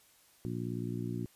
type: harmonic tone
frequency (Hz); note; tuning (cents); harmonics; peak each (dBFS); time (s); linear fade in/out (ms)
59.1; A#1; +24; 2 / 3 / 4 / 5 / 6; -38 / -40 / -41 / -42 / -43; 0.45-1.26; 0
effects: white hiss -64 dBFS RMS until 1.35 s + resampled to 32000 Hz